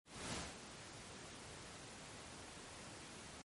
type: noise with ADSR envelope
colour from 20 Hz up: pink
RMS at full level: -43 dBFS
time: 0.05-3.42 s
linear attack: 280 ms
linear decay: 210 ms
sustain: -10 dB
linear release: 8 ms
effects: high-pass 80 Hz 12 dB/octave + MP3 48 kbps